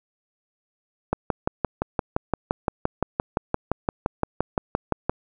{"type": "click train", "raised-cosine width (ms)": 1, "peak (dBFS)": -7, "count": 24, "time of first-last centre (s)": [1.13, 5.096], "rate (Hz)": 5.8, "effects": []}